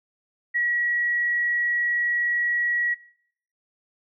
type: tone with frequency modulation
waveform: sine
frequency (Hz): 1919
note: A#6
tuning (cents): +50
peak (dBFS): -20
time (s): 0.54-2.95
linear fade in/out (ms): 20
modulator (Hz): 39.1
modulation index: 0.2
effects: noise-tail reverb RT60 0.7 s tail -24 dB re dry